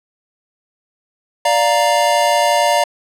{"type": "chord", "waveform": "square", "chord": "Bb major", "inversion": "first", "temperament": "equal", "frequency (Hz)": [587.3, 698.5, 932.3], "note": ["D5", "F5", "Bb5"], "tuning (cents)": [0, 0, 0], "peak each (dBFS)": -17, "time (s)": [1.45, 2.84], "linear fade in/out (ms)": 5, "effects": ["low-pass 11000 Hz 12 dB/octave"]}